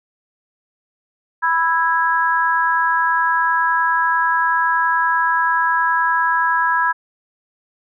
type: chord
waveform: sine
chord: E major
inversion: second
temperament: just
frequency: 988.9 / 1318.5 / 1648.1 Hz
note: B5 / E6 / G#6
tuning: +2 / 0 / -14 cents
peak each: -17 / -22 / -18 dBFS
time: 1.42-6.93 s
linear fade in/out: 20 ms
effects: none